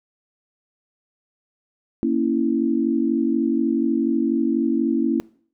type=chord; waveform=sine; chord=A# diminished; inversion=none; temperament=equal; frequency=233.1 / 277.2 / 329.6 Hz; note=A#3 / C#4 / E4; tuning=0 / 0 / 0 cents; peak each=-22 dBFS; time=2.03-5.2 s; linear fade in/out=0 ms; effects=noise-tail reverb RT60 0.5 s tail -22 dB re dry